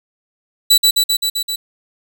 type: tone with echo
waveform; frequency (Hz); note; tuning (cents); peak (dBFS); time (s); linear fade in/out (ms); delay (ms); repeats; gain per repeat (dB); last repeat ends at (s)
sawtooth; 3951; B7; 0; -4; 0.7-0.78; 10; 130; 6; -2; 1.56
effects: none

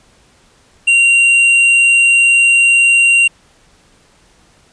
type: tone with tanh clipping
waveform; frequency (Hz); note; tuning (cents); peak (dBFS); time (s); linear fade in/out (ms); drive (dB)
triangle; 2762; F7; -20; -8; 0.87-3.28; 10; 12
effects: pink hiss -50 dBFS RMS until 4.72 s + resampled to 22050 Hz

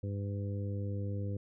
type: harmonic tone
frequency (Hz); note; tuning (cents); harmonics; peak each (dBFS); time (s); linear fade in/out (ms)
100.4; G2; +42; 1 / 2 / 3 / 4 / 5; -34 / -43 / -46 / -49 / -46; 0.03-1.37; 5
effects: none

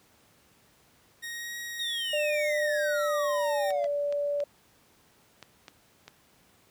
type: tone with vibrato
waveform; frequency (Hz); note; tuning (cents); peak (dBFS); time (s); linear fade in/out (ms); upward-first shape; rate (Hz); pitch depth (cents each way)
sawtooth; 1864.7; A#6; 0; -32; 1.22-3.72; 20; triangle; 0.68; 29
type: exponential sweep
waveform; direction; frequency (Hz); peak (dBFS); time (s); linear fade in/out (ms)
triangle; down; 3805 to 661; -29; 1.79-3.87; 10
type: tone with pitch glide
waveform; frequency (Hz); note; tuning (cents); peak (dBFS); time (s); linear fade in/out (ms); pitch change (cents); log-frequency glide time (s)
sine; 597 to 577.7; D5 to D5; +28 to -29; -26; 2.13-4.44; 5; -57; 2.68-3.79
type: clicks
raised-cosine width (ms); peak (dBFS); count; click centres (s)
0.2; -26; 7; 3.706 / 3.843 / 4.125 / 4.403 / 5.427 / 5.682 / 6.08
effects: pink hiss -62 dBFS RMS until 6.7 s + high-pass 80 Hz 12 dB/octave

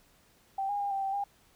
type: tone with pitch steps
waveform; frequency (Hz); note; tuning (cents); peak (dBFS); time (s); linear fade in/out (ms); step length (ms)
sine; 779 / 815 / 806 / 783 / 778 / 805; G5 / G#5 / G5 / G5 / G5 / G5; -11 / -33 / +48 / -2 / -13 / +46; -29; 0.58-1.24; 5; 110
effects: pink hiss -64 dBFS RMS until 1.55 s

